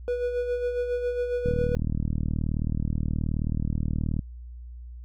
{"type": "tone with tremolo", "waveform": "triangle", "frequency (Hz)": 488.5, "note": "B4", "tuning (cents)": -19, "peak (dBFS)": -21, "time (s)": [0.08, 1.75], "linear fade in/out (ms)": 0, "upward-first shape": "sine", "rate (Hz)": 7.3, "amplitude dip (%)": 50}
{"type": "click train", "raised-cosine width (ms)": 5, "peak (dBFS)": -15, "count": 107, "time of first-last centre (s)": [1.46, 4.192], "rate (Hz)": 38.8}
{"effects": ["added 60 Hz sine -38 dBFS peak until 5.04 s"]}